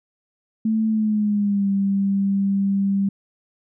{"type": "tone with pitch glide", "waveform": "sine", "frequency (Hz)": [220, 197.13], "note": ["A3", "G3"], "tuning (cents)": [0, 10], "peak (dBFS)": -17, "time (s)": [0.65, 3.09], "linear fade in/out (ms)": 5, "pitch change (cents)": -190, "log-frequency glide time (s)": [0.88, 1.69], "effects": []}